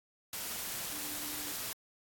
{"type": "tone in noise", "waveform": "sine", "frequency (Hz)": 296.8, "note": "D4", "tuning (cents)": 18, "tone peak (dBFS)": -49, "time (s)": [0.92, 1.52], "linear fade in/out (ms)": 2, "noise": "white", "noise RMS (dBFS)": -39, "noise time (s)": [0.33, 1.73], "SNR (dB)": -13, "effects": ["AAC 64 kbps"]}